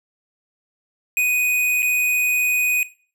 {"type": "tone with dropouts", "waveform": "square", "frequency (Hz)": 2489, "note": "D#7", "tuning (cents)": 0, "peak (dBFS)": -17, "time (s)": [1.17, 2.83], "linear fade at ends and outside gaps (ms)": 1, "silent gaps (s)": [1.822, 1.828], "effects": ["noise-tail reverb RT60 0.4 s tail -17 dB re dry"]}